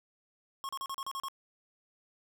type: tone bursts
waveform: square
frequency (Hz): 1087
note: C#6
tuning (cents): -34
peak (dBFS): -36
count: 8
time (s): 0.64-1.284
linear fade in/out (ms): 0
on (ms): 49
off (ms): 36
effects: none